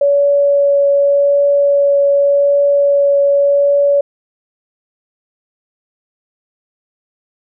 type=tone with vibrato; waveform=sine; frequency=566 Hz; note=C#5; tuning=36 cents sharp; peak=-8 dBFS; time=0.01-4.01 s; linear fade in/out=5 ms; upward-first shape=triangle; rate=0.86 Hz; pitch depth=9 cents each way; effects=none